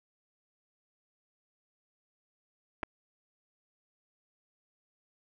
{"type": "clicks", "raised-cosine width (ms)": 0.5, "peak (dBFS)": -19, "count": 2, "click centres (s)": [2.831, 2.834], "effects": []}